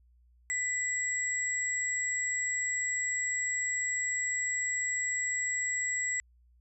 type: tone pair together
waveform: sine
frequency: 1986 / 7687 Hz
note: B6 / B8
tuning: +9 / -48 cents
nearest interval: octave + major seventh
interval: 2343 cents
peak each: -31 / -33 dBFS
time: 0.5-6.2 s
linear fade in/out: 0 ms
effects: added 60 Hz sine -60 dBFS peak until 6.6 s